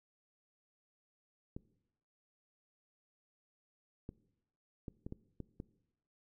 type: clicks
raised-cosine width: 3 ms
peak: -30 dBFS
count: 7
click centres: 1.565 / 4.091 / 4.882 / 5.065 / 5.124 / 5.403 / 5.601 s
effects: noise-tail reverb RT60 0.9 s tail -20 dB re dry